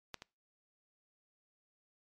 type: clicks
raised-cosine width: 0.2 ms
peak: -23 / -29 dBFS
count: 2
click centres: 0.143 / 0.221 s
effects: noise-tail reverb RT60 0.3 s tail -24 dB re dry + MP3 64 kbps